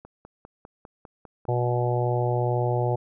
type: click train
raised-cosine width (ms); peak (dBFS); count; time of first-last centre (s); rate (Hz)
1; -29; 8; 0.05-1.453; 4.99
type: harmonic tone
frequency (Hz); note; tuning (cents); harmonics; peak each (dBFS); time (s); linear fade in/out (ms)
122.1; B2; -19; 1 / 3 / 4 / 5 / 6 / 7; -24 / -29 / -30 / -31 / -32 / -32; 1.48-2.96; 10
effects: none